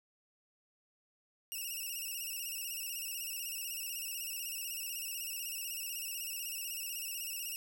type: tone with vibrato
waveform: 5% pulse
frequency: 2732 Hz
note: F7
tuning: 39 cents flat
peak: -30 dBFS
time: 1.52-7.56 s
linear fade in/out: 0 ms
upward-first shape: square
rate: 16 Hz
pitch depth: 66 cents each way
effects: none